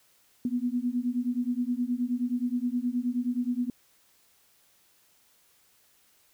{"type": "beating tone pair", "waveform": "sine", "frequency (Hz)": [240.6, 250.1], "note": ["B3", "B3"], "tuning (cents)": [-45, 22], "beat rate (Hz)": 9.5, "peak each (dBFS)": -29, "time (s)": [0.45, 3.7], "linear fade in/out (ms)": 2, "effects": ["white hiss -64 dBFS RMS until 6.33 s"]}